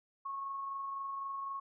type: tone with amplitude modulation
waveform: sine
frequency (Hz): 1097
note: C#6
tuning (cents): -18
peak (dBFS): -36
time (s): 0.25-1.6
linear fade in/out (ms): 10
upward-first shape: sine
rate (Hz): 23.9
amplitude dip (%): 25
effects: none